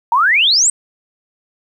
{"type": "exponential sweep", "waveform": "sine", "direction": "up", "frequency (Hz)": [890, 8420], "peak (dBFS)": -9, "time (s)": [0.12, 0.7], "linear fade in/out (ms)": 2, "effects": ["8-bit"]}